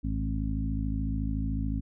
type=harmonic tone with a mistuned harmonic; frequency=53.8 Hz; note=A1; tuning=38 cents flat; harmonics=1 / 2 / 3 / 4 / 5; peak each=-30 / -35 / -37 / -36 / -35 dBFS; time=0.03-1.81 s; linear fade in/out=20 ms; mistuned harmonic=1; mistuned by=+75 cents; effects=none